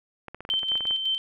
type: clicks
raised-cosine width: 0.5 ms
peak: -23 dBFS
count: 12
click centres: 0.283 / 0.346 / 0.406 / 0.451 / 0.491 / 0.538 / 0.632 / 0.718 / 0.755 / 0.807 / 0.854 / 0.909 s
type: tone with tremolo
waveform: sine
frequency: 3103 Hz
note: G7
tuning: 18 cents flat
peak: -22 dBFS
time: 0.5-1.18 s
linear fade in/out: 0 ms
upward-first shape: square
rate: 5.4 Hz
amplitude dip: 45%
effects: none